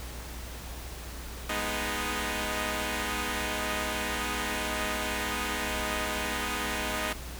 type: chord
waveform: 5% pulse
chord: G# minor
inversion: none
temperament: equal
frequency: 207.7 / 246.9 / 311.1 Hz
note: G#3 / B3 / D#4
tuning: 0 / 0 / 0 cents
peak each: -23 dBFS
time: 1.49-7.13 s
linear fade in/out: 5 ms
effects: added 60 Hz sine -40 dBFS peak until 7.39 s + pink hiss -43 dBFS RMS until 7.39 s